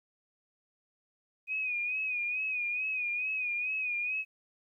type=tone with vibrato; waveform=sine; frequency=2489 Hz; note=D#7; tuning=in tune; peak=-30 dBFS; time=1.47-4.25 s; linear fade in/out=50 ms; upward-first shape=sine; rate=2.3 Hz; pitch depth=61 cents each way; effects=12-bit